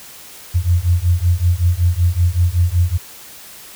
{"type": "beating tone pair", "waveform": "sine", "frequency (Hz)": [85, 90.3], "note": ["F2", "F#2"], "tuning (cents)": [-46, -42], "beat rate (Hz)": 5.3, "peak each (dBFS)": -15, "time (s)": [0.54, 2.98], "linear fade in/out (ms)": 20, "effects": ["white hiss -38 dBFS RMS until 3.75 s"]}